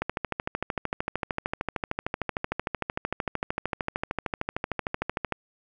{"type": "click train", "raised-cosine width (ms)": 0.5, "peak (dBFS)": -12, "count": 71, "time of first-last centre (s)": [0.02, 5.323], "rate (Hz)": 13.2, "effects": []}